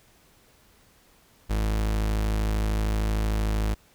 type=tone; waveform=40% pulse; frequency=53.1 Hz; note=G#1; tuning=39 cents sharp; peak=-22 dBFS; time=1.49-3.75 s; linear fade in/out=20 ms; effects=pink hiss -59 dBFS RMS until 3.94 s